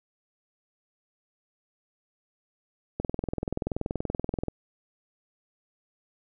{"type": "click train", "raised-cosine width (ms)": 2, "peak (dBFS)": -15, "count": 32, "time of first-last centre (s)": [3, 4.483], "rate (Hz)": 20.9, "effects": []}